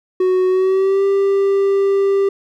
triangle tone with pitch glide, 370 to 394.3 Hz, F#4 to G4, 0 to +10 cents, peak -10 dBFS, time 0.2-2.29 s, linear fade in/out 5 ms, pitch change +110 cents, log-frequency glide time 0.48-1.04 s, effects none

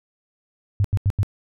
sine tone bursts, 100 Hz, G2, 35 cents sharp, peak -15 dBFS, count 4, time 0.8-1.231 s, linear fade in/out 0 ms, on 44 ms, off 85 ms, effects none

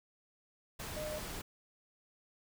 sine tone in noise, 610 Hz, D#5, 34 cents flat, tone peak -39 dBFS, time 0.96-1.19 s, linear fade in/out 10 ms, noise pink, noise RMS -43 dBFS, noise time 0.79-1.42 s, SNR +1 dB, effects none

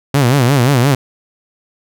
sawtooth tone with vibrato, 130.81 Hz, C3, in tune, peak -5 dBFS, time 0.14-0.95 s, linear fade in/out 5 ms, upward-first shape sine, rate 5.7 Hz, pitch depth 180 cents each way, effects none

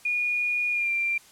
sine tone with pitch glide, 2442 to 2370 Hz, D#7 to D7, -33 to +15 cents, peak -23 dBFS, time 0.05-1.18 s, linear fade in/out 5 ms, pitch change -52 cents, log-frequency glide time 0.71-0.91 s, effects white hiss -53 dBFS RMS until 1.31 s + low-pass 11000 Hz 12 dB/octave

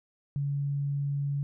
sine tone, 141.6 Hz, C#3, 37 cents sharp, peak -27 dBFS, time 0.36-1.43 s, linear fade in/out 0 ms, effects none

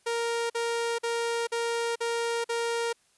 sawtooth tone bursts, 466.3 Hz, A#4, 1 cent sharp, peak -23 dBFS, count 6, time 0.06-2.93 s, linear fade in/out 10 ms, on 440 ms, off 46 ms, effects white hiss -66 dBFS RMS until 3.17 s + resampled to 24000 Hz

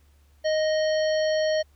harmonic tone, 622.3 Hz, D#5, in tune, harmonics 1 / 3 / 5 / 7 / 9, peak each -21 / -33 / -37 / -36 / -40 dBFS, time 0.44-1.63 s, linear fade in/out 20 ms, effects added 72 Hz sine -55 dBFS peak until 1.75 s + pink hiss -66 dBFS RMS until 1.75 s

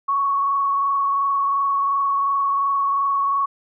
sine tone with frequency modulation, 1111 Hz, C#6, 4 cents sharp, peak -17 dBFS, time 0.08-3.46 s, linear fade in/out 10 ms, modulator 22.8 Hz, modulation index 0.72, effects none

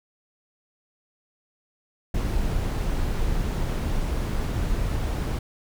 brown noise, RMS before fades -25 dBFS, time 2.14-5.39 s, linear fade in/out 5 ms, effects none

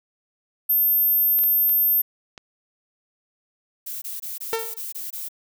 sine tone, 13290 Hz, G#9, in tune, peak -16 dBFS, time 0.69-2.02 s, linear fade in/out 10 ms
clicks, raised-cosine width 0.2 ms, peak -22 dBFS, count 4, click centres 1.389 / 1.437 / 1.694 / 2.378 s
violet noise bursts, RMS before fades -32 dBFS, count 8, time 3.86-5.287 s, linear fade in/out 10 ms, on 160 ms, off 21 ms
sawtooth tone with exponential decay, 452.6 Hz, A4, 49 cents sharp, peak -16 dBFS, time 4.53-4.82 s, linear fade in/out 0 ms, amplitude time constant 63 ms
effects none

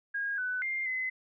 sine tone with pitch steps, 1632 / 1499 / 2107 / 2037 Hz, G#6 / F#6 / C7 / C7, -31 / +22 / +12 / -47 cents, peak -30 dBFS, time 0.14-1.1 s, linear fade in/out 10 ms, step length 240 ms, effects none

